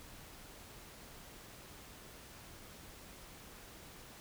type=silence; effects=pink hiss -54 dBFS RMS until 4.2 s